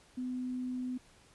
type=tone; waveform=sine; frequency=252.3 Hz; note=B3; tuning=37 cents sharp; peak=-34 dBFS; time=0.17-0.98 s; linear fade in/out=10 ms; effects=pink hiss -62 dBFS RMS until 1.34 s + resampled to 24000 Hz